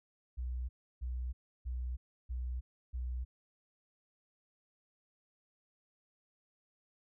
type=tone bursts; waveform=sine; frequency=62 Hz; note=B1; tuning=7 cents sharp; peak=-35 dBFS; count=5; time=0.37-3.25 s; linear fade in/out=20 ms; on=320 ms; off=320 ms; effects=none